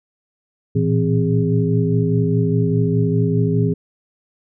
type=tone cluster; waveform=sine; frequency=113.8 / 118.7 / 165.6 / 260.1 / 411.2 Hz; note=A#2 / A#2 / E3 / C4 / G#4; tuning=-41 / +32 / +8 / -10 / -17 cents; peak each=-19 / -25 / -18 / -23 / -22 dBFS; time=0.75-3.74 s; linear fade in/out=10 ms; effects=none